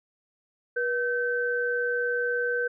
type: tone pair together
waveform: sine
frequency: 483.5 / 1540 Hz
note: B4 / G6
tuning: -37 / -31 cents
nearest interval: octave + minor sixth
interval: 2006 cents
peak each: -27 dBFS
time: 0.76-2.68 s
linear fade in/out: 10 ms
effects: none